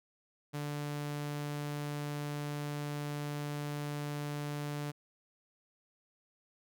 sawtooth tone, 146.5 Hz, D3, 4 cents flat, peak -32 dBFS, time 0.53-4.92 s, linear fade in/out 20 ms, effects none

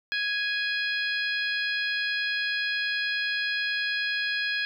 harmonic tone, 830.6 Hz, G#5, in tune, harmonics 2 / 3 / 4 / 5 / 6, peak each -28 / -32 / -34 / -36 / -38 dBFS, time 0.12-4.65 s, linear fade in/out 0 ms, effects 10-bit

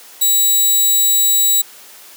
5% pulse tone, 3900 Hz, B7, 23 cents flat, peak -3 dBFS, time 0.21-1.62 s, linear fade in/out 10 ms, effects white hiss -40 dBFS RMS until 2.16 s + high-pass 300 Hz 12 dB/octave

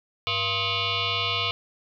sine tone with frequency modulation, 101.7 Hz, G#2, 36 cents flat, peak -23 dBFS, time 0.27-1.51 s, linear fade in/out 0 ms, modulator 580 Hz, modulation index 6.4, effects none

